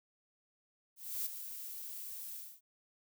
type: noise with ADSR envelope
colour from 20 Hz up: violet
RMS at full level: -36 dBFS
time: 0.96-2.61 s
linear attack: 300 ms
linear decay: 10 ms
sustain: -9 dB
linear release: 250 ms
effects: none